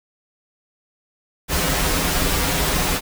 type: noise with comb filter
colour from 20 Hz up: pink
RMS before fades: -20 dBFS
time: 1.48-3.01 s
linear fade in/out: 50 ms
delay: 8.9 ms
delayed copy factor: -0.9
effects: none